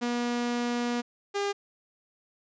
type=tone pair in turn; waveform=sawtooth; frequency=240.6 / 402.9 Hz; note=B3 / G4; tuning=-45 / +48 cents; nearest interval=major sixth; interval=893 cents; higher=second; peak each=-23 dBFS; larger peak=neither; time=0.01-1.02 / 1.34-1.53 s; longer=first; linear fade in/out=20 ms; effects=resampled to 16000 Hz